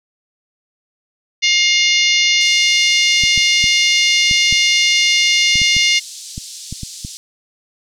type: harmonic tone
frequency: 709 Hz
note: F5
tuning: 26 cents sharp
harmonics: 3 / 4 / 5 / 6 / 7 / 8 / 9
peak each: -15 / -17 / -19 / -21 / -22 / -23 / -24 dBFS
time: 1.42-6 s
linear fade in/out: 20 ms
type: band-pass noise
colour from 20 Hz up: pink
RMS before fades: -33 dBFS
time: 2.41-7.17 s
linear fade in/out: 0 ms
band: 4300 to 8600 Hz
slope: 24 dB/octave
type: clicks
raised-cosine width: 5 ms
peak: -14 dBFS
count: 12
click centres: 3.237 / 3.377 / 3.641 / 4.312 / 4.526 / 5.556 / 5.617 / 5.766 / 6.379 / 6.726 / 6.833 / 7.049 s
effects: none